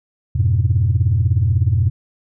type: chord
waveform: sine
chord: F diminished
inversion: none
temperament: equal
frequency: 87.31 / 103.83 / 123.47 Hz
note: F2 / Ab2 / Cb3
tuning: 0 / 0 / 0 cents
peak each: -16 / -16 / -17 dBFS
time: 0.35-1.9 s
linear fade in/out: 10 ms
effects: tanh soft clip ceiling -6 dBFS